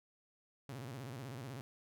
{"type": "tone with vibrato", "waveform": "sawtooth", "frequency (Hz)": 127.2, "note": "C3", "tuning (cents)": -48, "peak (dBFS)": -40, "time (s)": [0.69, 1.61], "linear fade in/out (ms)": 0, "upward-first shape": "square", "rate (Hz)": 16, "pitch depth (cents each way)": 160, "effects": []}